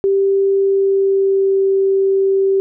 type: tone with pitch glide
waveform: sine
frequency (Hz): 392 to 388.4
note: G4 to G4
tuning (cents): 0 to -16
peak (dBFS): -11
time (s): 0.04-2.6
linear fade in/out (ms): 0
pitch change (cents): -16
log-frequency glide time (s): 0.58-1.61
effects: none